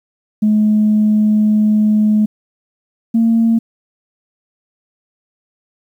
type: tone pair in turn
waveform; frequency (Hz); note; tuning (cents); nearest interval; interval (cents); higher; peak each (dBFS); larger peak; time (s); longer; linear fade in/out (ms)
sine; 212.9 / 227.9; G#3 / A#3; +43 / -39; minor second; 118; second; -8; neither; 0.42-2.26 / 3.14-3.59; first; 10
effects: tanh soft clip ceiling -5 dBFS + 8-bit